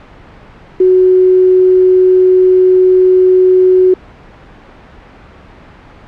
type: tone with quantisation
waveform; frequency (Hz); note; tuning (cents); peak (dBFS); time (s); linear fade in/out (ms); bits
sine; 370; F#4; 0; -4; 0.8-3.94; 5; 5
effects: pink hiss -37 dBFS RMS until 6.07 s + low-pass 2000 Hz 12 dB/octave